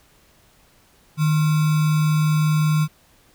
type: tone with sample-and-hold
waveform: sine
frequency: 154.2 Hz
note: D#3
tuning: 15 cents flat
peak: -15 dBFS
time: 1.17-2.88 s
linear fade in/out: 50 ms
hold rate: 1225 Hz
effects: pink hiss -56 dBFS RMS until 3.34 s